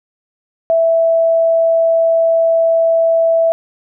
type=tone; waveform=sine; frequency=659.3 Hz; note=E5; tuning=in tune; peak=-9 dBFS; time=0.7-3.52 s; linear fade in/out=0 ms; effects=none